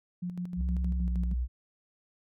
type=tone with tremolo; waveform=sine; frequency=177.9 Hz; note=F3; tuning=32 cents sharp; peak=-31 dBFS; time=0.22-1.34 s; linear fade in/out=10 ms; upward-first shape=square; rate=6.4 Hz; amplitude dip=55%
type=tone with pitch glide; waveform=sine; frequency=65.41 to 61.38 Hz; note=C2 to B1; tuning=0 to -10 cents; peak=-27 dBFS; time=0.56-1.48 s; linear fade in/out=50 ms; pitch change=-110 cents; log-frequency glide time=0.94-1.12 s
effects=none